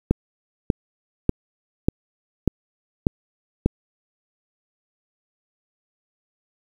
click train, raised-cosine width 3 ms, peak -3 dBFS, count 7, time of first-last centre 0.11-3.66 s, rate 1.69 Hz, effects 7-bit

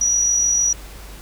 sine tone with amplitude modulation, 5820 Hz, F#8, 29 cents flat, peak -13 dBFS, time 0.01-0.73 s, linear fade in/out 5 ms, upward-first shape sine, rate 46.5 Hz, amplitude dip 35%, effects added 50 Hz sine -36 dBFS peak until 1.21 s + pink hiss -41 dBFS RMS until 1.21 s

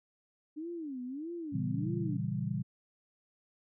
sine tone with vibrato, 292.5 Hz, D4, 7 cents flat, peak -37 dBFS, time 0.56-2.18 s, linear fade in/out 20 ms, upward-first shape sine, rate 1.6 Hz, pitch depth 290 cents each way
sine chord, A# diminished seventh, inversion none, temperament equal, 116.54 / 138.59 / 164.81 / 196 Hz, A#2 / C#3 / E3 / G3, 0 / 0 / 0 / 0 cents, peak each -37 dBFS, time 1.52-2.63 s, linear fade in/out 20 ms
effects none

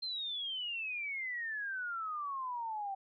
sine exponential sweep, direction down, 4186 to 769 Hz, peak -36 dBFS, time 0.02-2.95 s, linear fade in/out 10 ms, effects none

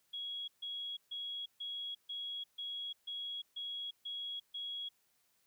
sine tone bursts, 3322 Hz, G#7, in tune, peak -39 dBFS, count 10, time 0.13-4.89 s, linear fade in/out 10 ms, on 350 ms, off 140 ms, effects white hiss -75 dBFS RMS until 5.46 s

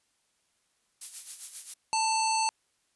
violet noise with tremolo, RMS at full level -34 dBFS, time 1.01-1.74 s, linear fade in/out 5 ms, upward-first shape sine, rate 7.5 Hz, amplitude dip 65%
harmonic tone, 887 Hz, A5, 14 cents sharp, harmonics 1 / 3 / 5 / 7 / 9 / 10, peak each -26 / -35 / -33 / -36 / -37 / -40 dBFS, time 1.93-2.49 s, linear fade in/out 0 ms
effects white hiss -73 dBFS RMS until 2.95 s + resampled to 24000 Hz

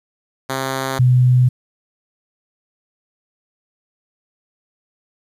5% pulse / sine tone pair in turn, 133.2 / 125.72 Hz, C3 / B2, +31 / +31 cents, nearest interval minor second, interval 100 cents, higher first, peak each -9 dBFS, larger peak neither, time 0.49-0.99 / 0.99-1.49 s, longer neither, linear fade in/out 10 ms, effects resampled to 32000 Hz + 8-bit

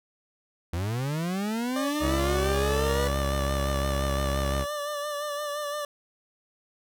40% pulse linear sweep, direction up, 80 to 493.9 Hz, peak -26 dBFS, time 0.73-3.08 s, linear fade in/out 5 ms
25% pulse tone with vibrato, 587 Hz, D5, 1 cent flat, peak -26 dBFS, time 1.76-5.85 s, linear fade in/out 2 ms, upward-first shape sine, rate 5.8 Hz, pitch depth 36 cents each way
sawtooth tone with pitch glide, 68.6 to 68.17 Hz, C#2 to C#2, -17 to -28 cents, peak -22 dBFS, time 2-4.66 s, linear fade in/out 50 ms, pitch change -11 cents, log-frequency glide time 2.95-3.74 s
effects none

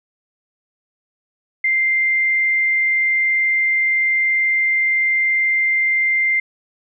sine tone, 2093 Hz, C7, in tune, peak -14 dBFS, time 1.64-6.4 s, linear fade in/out 5 ms, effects none

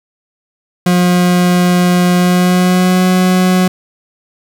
40% pulse tone with pitch glide, 178.5 to 183.73 Hz, F3 to F#3, +38 to -12 cents, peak -7 dBFS, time 0.86-3.68 s, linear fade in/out 5 ms, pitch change +50 cents, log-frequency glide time 2.15-3.04 s, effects 8-bit

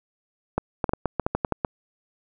clicks, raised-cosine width 1 ms, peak -8 dBFS, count 11, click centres 0.58 / 0.842 / 0.893 / 0.935 / 1.057 / 1.197 / 1.265 / 1.35 / 1.448 / 1.523 / 1.648 s, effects none

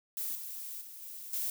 violet noise with level steps, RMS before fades -36 / -42 / -48 / -45 / -34 dBFS, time 0.17-1.5 s, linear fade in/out 2 ms, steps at 0.35 / 0.81 / 1.02 / 1.33 s, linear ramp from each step 2 ms, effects none

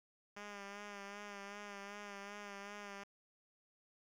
5% pulse tone with vibrato, 202.6 Hz, G#3, 43 cents flat, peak -36 dBFS, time 0.36-3.04 s, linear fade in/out 10 ms, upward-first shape sine, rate 2.6 Hz, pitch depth 36 cents each way, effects low-pass 6000 Hz 12 dB/octave + 11-bit

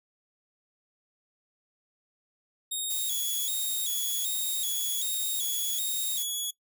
15% pulse tone with vibrato, 3545 Hz, A7, 12 cents sharp, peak -23 dBFS, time 2.71-6.51 s, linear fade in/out 10 ms, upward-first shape square, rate 1.3 Hz, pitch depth 86 cents each way
violet noise, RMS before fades -34 dBFS, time 2.89-6.24 s, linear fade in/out 20 ms
effects noise-tail reverb RT60 0.1 s tail -21 dB re dry

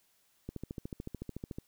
click train, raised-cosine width 3 ms, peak -26 dBFS, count 16, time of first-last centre 0.49-1.585 s, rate 13.7 Hz, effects white hiss -71 dBFS RMS until 1.67 s

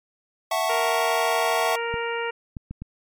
square chord, F# minor seventh, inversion third, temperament equal, 659.3 / 740 / 880 / 1108.7 Hz, E5 / F#5 / A5 / C#6, 0 / 0 / 0 / 0 cents, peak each -26 / -28 / -30 / -29 dBFS, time 0.51-1.76 s, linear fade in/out 5 ms
harmonic tone, 466.2 Hz, A#4, in tune, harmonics 1 / 2 / 3 / 4 / 5 / 6, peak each -28 / -31 / -33 / -34 / -35 / -36 dBFS, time 0.69-2.31 s, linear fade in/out 10 ms
clicks, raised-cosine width 5 ms, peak -21 dBFS, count 4, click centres 1.941 / 2.568 / 2.71 / 2.82 s
effects MP3 96 kbps

